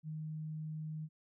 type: tone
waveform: sine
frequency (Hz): 155.56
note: D#3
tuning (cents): 0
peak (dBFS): -39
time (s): 0.03-1.09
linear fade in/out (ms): 50
effects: none